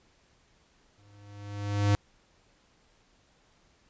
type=tone with exponential growth; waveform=square; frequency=102.1 Hz; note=G#2; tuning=29 cents flat; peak=-20 dBFS; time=0.98-1.95 s; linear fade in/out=0 ms; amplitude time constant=210 ms; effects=pink hiss -65 dBFS RMS until 3.89 s + resampled to 16000 Hz